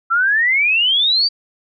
sine exponential sweep, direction up, 1326 to 4713 Hz, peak -12 dBFS, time 0.1-1.29 s, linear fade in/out 20 ms, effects none

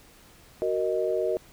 sine chord, D# minor, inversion first, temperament just, 373.4 / 466.7 / 622.3 Hz, F#4 / A#4 / D#5, +16 / +2 / 0 cents, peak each -28 dBFS, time 0.62-1.37 s, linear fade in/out 0 ms, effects pink hiss -54 dBFS RMS until 1.52 s

